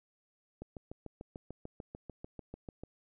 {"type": "click train", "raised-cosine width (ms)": 2, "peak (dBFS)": -30, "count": 16, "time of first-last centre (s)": [0.62, 2.836], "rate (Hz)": 6.77, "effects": []}